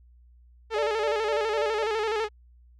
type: tone with vibrato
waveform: sawtooth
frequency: 434.2 Hz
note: A4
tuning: 23 cents flat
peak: -21 dBFS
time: 0.7-2.29 s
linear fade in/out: 50 ms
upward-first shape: square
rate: 12 Hz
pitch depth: 59 cents each way
type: tone with tremolo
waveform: sine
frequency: 587.3 Hz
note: D5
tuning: in tune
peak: -26 dBFS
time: 0.76-1.84 s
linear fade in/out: 2 ms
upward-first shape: sine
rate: 3.8 Hz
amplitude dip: 90%
effects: added 60 Hz sine -52 dBFS peak until 2.79 s + low-pass 4000 Hz 12 dB/octave